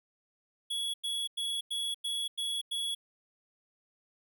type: tone bursts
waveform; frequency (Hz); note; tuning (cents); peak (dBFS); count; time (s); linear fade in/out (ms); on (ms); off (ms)
square; 3364; G#7; +22; -32; 7; 0.7-2.95; 10; 240; 95
effects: none